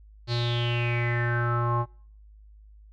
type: tone with low-pass filter sweep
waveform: square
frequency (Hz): 119.3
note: A#2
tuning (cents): +41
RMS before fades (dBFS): -26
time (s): 0.27-1.86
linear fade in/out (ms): 50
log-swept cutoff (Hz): 4400 to 970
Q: 7.9
effects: noise-tail reverb RT60 0.5 s tail -24 dB re dry + added 52 Hz sine -48 dBFS peak until 2.92 s